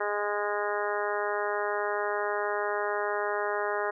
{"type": "harmonic tone", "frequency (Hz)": 206.5, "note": "G#3", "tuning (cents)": -10, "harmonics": [2, 3, 4, 5, 6, 7, 8, 9], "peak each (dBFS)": [-32, -34, -35, -36, -37, -37, -38, -39], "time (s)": [0, 3.91], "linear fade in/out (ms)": 10, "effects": []}